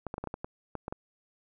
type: clicks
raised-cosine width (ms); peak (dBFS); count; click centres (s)
1; -21; 10; 0.067 / 0.141 / 0.181 / 0.24 / 0.273 / 0.341 / 0.445 / 0.753 / 0.881 / 0.925
effects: none